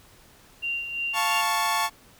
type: tone with tremolo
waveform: sine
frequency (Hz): 2772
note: F7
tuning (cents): -14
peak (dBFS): -25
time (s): 0.62-1.42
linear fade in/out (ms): 20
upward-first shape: sine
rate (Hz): 2.9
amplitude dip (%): 55
type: chord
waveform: sawtooth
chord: F augmented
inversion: none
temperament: equal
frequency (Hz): 698.5 / 880 / 1108.7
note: F5 / A5 / C#6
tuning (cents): 0 / 0 / 0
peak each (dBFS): -28 / -22 / -22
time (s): 1.13-1.9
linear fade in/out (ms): 50
effects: pink hiss -54 dBFS RMS until 2.19 s